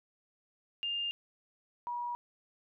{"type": "tone pair in turn", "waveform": "sine", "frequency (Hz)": [2808, 962.3], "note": ["F7", "B5"], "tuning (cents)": [9, -45], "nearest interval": "octave + perfect fifth", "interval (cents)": 1854, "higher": "first", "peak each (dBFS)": [-32, -34], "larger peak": "first", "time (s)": [[0.83, 1.11], [1.87, 2.15]], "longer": "neither", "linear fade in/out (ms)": 0, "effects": []}